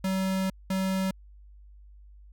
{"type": "tone pair in turn", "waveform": "square", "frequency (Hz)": [189.9, 189.9], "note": ["F#3", "F#3"], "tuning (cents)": [45, 45], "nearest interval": "unison", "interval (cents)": 0, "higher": "neither", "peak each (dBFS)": -26, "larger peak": "neither", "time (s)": [[0.04, 0.5], [0.7, 1.11]], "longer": "first", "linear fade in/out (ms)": 5, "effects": ["added 50 Hz sine -48 dBFS peak until 2.32 s"]}